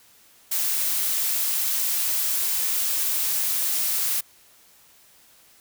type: noise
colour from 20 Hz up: blue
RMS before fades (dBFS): -24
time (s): 0.51-4.21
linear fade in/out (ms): 10
effects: white hiss -55 dBFS RMS until 5.6 s